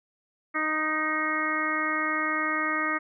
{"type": "harmonic tone with a mistuned harmonic", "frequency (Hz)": 310, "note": "D#4", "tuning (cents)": -6, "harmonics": [1, 2, 3, 4, 5, 6, 7], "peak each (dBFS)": [-33, -37, -40, -29, -35, -30, -32], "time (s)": [0.54, 2.99], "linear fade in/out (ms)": 20, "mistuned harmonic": 6, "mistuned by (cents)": 22, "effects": []}